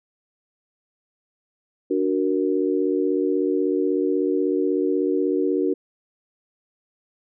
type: chord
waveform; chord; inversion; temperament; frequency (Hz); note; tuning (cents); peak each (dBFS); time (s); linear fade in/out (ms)
sine; D augmented; none; equal; 293.7 / 370 / 466.2; D4 / F#4 / A#4; 0 / 0 / 0; -23 / -22 / -25; 1.9-5.74; 10
effects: none